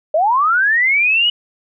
sine linear sweep, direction up, 587.3 to 2960 Hz, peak -11 dBFS, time 0.14-1.3 s, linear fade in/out 5 ms, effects none

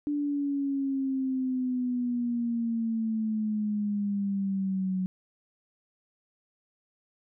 sine exponential sweep, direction down, 293.7 to 185 Hz, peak -26 dBFS, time 0.07-5.06 s, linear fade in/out 0 ms, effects none

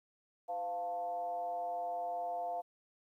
sine tone with frequency modulation, 698.5 Hz, F5, in tune, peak -35 dBFS, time 0.48-2.62 s, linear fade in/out 20 ms, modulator 190 Hz, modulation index 0.61, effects 12-bit

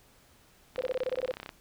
click train, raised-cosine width 0.3 ms, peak -23 dBFS, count 25, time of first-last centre 0.76-1.492 s, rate 32.8 Hz
sine tone bursts, 511 Hz, C5, 41 cents flat, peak -27 dBFS, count 10, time 0.78-1.315 s, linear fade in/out 2 ms, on 31 ms, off 25 ms
effects pink hiss -61 dBFS RMS until 1.6 s

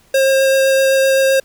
square tone with vibrato, 536 Hz, C5, 42 cents sharp, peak -11 dBFS, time 0.14-1.4 s, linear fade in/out 5 ms, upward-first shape sine, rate 7.8 Hz, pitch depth 8 cents each way, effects pink hiss -52 dBFS RMS until 1.44 s

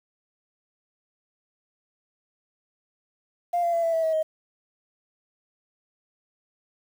sine tone with pitch steps, 699 / 687 / 675.2 / 663.6 / 652.2 / 641 / 630 Hz, F5 / F5 / E5 / E5 / E5 / E5 / D#5, +1 / -29 / +41 / +11 / -19 / -49 / +21 cents, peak -20 dBFS, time 3.53-4.23 s, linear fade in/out 10 ms, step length 100 ms, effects tanh soft clip ceiling -16 dBFS + 8-bit

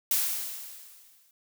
blue noise with exponential decay, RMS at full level -24 dBFS, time 0.11-1.31 s, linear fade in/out 2 ms, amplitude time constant 260 ms, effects none

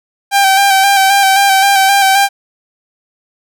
sawtooth tone with vibrato, 784 Hz, G5, in tune, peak -3 dBFS, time 0.31-2.29 s, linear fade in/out 50 ms, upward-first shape square, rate 3.8 Hz, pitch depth 27 cents each way, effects none

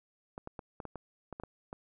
clicks, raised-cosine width 1 ms, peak -27 dBFS, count 10, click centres 0.379 / 0.474 / 0.592 / 0.802 / 0.853 / 0.957 / 1.327 / 1.399 / 1.436 / 1.729 s, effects none

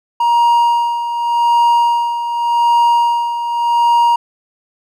triangle tone with tremolo, 944 Hz, A#5, 22 cents sharp, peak -6 dBFS, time 0.2-4.16 s, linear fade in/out 5 ms, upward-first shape sine, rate 0.86 Hz, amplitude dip 65%, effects none

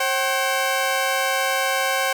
15% pulse tone pair together, 536.7 / 765 Hz, C5 / G5, +44 / -42 cents, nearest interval tritone, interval 614 cents, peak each -16 dBFS, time 0-2.13 s, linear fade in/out 5 ms, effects none

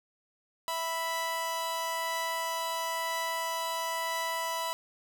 sawtooth tone pair together, 658.2 / 987.8 Hz, E5 / B5, -3 / 0 cents, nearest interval perfect fifth, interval 703 cents, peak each -33 / -28 dBFS, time 0.68-4.73 s, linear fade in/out 0 ms, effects none

